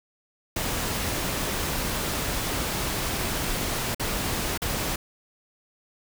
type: noise with dropouts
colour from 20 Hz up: pink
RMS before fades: -28 dBFS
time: 0.56-4.96 s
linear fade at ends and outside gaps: 5 ms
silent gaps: 3.947-3.996 / 4.577-4.618 s
effects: none